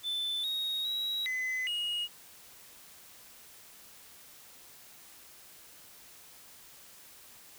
sine tone with pitch steps, 3522 / 3761 / 3857 / 2026 / 2879 Hz, A7 / A#7 / B7 / B6 / F#7, +1 / +15 / -42 / +44 / -48 cents, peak -28 dBFS, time 0.03-2.08 s, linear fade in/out 50 ms, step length 410 ms, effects tanh soft clip ceiling -30 dBFS + white hiss -54 dBFS RMS until 7.58 s

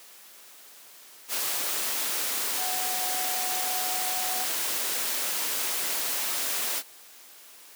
sine tone in noise, 740 Hz, F#5, in tune, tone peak -34 dBFS, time 2.56-4.47 s, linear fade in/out 50 ms, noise white, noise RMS -29 dBFS, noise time 1.28-6.83 s, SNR -8 dB, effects white hiss -50 dBFS RMS until 7.75 s + high-pass 300 Hz 12 dB/octave

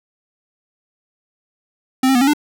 square tone with pitch steps, 260.6 / 267 / 243.6 / 272.7 / 296.3 Hz, C4 / C4 / B3 / C#4 / D4, -7 / +35 / -24 / -28 / +15 cents, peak -12 dBFS, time 2.03-2.335 s, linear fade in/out 5 ms, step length 61 ms, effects none

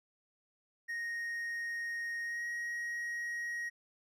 triangle tone with pitch glide, 1864.7 to 1889.6 Hz, A#6 to A#6, 0 to +23 cents, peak -34 dBFS, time 0.88-3.7 s, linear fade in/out 20 ms, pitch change +23 cents, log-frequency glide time 2.24-2.43 s, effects none

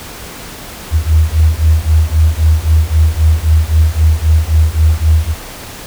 sine beating tone pair, 77.1 / 80.9 Hz, D#2 / E2, -15 / -32 cents, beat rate 3.8 Hz, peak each -10 dBFS, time 0.91-5.35 s, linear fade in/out 50 ms, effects pink hiss -29 dBFS RMS until 5.86 s

